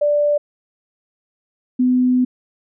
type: tone pair in turn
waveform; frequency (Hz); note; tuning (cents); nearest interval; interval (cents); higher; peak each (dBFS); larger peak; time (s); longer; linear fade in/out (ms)
sine; 587.3 / 251.7; D5 / B3; 0 / +33; octave + minor third; 1467; first; -13 / -12; second; 0.01-0.38 / 1.79-2.25; second; 10
effects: none